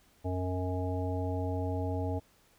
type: harmonic tone with a mistuned harmonic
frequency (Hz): 91.4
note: F#2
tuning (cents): -21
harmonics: 1 / 3 / 5 / 7 / 9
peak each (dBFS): -32 / -37 / -39 / -40 / -42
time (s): 0.24-2.2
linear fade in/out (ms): 20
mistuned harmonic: 9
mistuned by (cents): +16
effects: pink hiss -65 dBFS RMS until 2.58 s